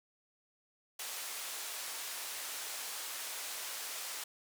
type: band-pass noise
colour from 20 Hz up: white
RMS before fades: -42 dBFS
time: 0.99-4.24 s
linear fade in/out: 5 ms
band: 560 to 12000 Hz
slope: 12 dB/octave
effects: none